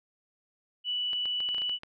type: tone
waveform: sine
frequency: 2960 Hz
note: F#7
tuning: in tune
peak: -28 dBFS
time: 0.84-1.79 s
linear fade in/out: 50 ms
type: clicks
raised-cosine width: 0.3 ms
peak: -27 dBFS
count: 9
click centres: 1.132 / 1.256 / 1.404 / 1.489 / 1.546 / 1.582 / 1.619 / 1.695 / 1.834 s
effects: none